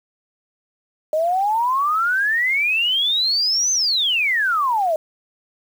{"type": "exponential two-way sweep", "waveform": "sine", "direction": "up then down", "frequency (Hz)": [608, 6272, 608], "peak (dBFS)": -16, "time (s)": [1.13, 4.96], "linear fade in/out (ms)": 2, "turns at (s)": 3.72, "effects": ["7-bit"]}